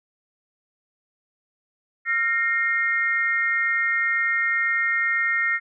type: tone cluster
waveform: sine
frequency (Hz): 1376 / 1846 / 2124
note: F6 / A#6 / C7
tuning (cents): -26 / -17 / +25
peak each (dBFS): -28 / -22 / -24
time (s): 2.05-5.6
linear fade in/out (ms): 50
effects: none